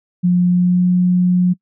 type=tone with pitch glide; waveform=sine; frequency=178.1 to 179.96 Hz; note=F3 to F#3; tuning=+34 to -48 cents; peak=-10 dBFS; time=0.23-1.54 s; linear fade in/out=20 ms; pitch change=+18 cents; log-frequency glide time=0.49-0.86 s; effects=noise-tail reverb RT60 0.1 s tail -24 dB re dry